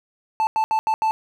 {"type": "tone bursts at uneven times", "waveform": "triangle", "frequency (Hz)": 879, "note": "A5", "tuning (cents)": -2, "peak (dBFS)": -15, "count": 5, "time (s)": [[0.4, 0.47], [0.56, 0.64], [0.71, 0.79], [0.87, 0.94], [1.02, 1.11]], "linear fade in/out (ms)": 0, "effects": []}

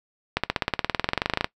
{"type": "accelerating click train", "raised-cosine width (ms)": 0.3, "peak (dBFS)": -5, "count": 23, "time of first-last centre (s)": [0.37, 1.444], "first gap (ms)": 66, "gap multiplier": 0.97, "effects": ["noise-tail reverb RT60 0.1 s tail -20 dB re dry"]}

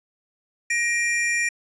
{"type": "tone pair together", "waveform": "square", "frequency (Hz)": [1880, 2383], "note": ["A#6", "D7"], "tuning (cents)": [14, 25], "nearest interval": "major third", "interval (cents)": 411, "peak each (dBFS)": -24, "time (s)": [0.7, 1.49], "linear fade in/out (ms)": 5, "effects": ["resampled to 22050 Hz", "10-bit"]}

